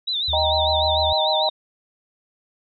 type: tone with vibrato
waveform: sine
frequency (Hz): 3770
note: A#7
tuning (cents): +19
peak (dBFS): -21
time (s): 0.07-1.5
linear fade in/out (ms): 10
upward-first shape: sine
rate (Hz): 6.7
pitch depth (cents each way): 120
type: tone with pitch glide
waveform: sine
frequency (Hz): 77.4 to 77.89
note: D#2 to D#2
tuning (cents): -9 to +2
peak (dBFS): -26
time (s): 0.28-1.13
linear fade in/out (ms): 5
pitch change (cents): +11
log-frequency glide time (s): 0.46-0.74
type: chord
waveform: sine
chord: Eb major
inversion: none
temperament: equal with one note detuned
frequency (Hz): 622.3 / 784 / 936.6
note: Eb5 / G5 / Bb5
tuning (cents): 0 / 0 / +8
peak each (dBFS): -22 / -24 / -25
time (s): 0.33-1.49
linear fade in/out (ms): 2
effects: none